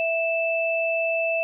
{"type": "tone pair together", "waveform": "sine", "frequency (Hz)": [659.2, 2637], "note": ["E5", "E7"], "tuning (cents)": [0, 0], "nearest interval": "2 octaves", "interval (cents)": 2400, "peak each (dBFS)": [-23, -25], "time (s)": [0, 1.43], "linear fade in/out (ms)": 0, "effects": []}